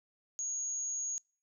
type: tone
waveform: sine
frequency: 6645 Hz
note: G#8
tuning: in tune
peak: -34 dBFS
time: 0.39-1.18 s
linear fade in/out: 0 ms
effects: noise-tail reverb RT60 0.4 s tail -25 dB re dry